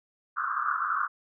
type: band-pass noise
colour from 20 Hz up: pink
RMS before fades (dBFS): -29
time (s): 0.36-1.08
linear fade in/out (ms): 20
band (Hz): 1100 to 1500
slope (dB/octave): 96
effects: none